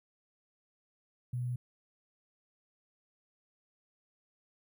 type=tone with sample-and-hold; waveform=sine; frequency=123.4 Hz; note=B2; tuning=1 cent flat; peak=-32 dBFS; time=1.33-1.56 s; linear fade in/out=5 ms; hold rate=11025 Hz; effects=none